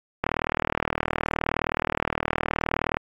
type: click train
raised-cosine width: 0.5 ms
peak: -7 dBFS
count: 108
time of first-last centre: 0.24-2.97 s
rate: 39.2 Hz
effects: AAC 64 kbps